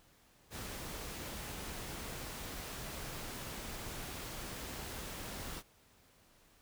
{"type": "noise", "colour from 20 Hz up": "pink", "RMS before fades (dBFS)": -44, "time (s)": [0.5, 5.63], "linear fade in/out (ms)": 50, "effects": ["pink hiss -66 dBFS RMS until 6.61 s"]}